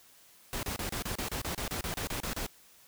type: noise bursts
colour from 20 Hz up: pink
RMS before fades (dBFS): -35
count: 15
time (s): 0.53-2.464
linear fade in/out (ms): 0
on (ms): 100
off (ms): 31
effects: white hiss -59 dBFS RMS until 2.87 s